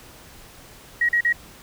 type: tone bursts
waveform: sine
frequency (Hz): 1900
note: A#6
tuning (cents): +33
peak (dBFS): -16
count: 3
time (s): 1.01-1.327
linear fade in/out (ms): 5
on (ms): 79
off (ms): 40
effects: pink hiss -46 dBFS RMS until 1.62 s